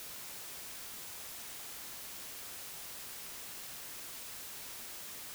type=silence; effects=white hiss -46 dBFS RMS until 5.34 s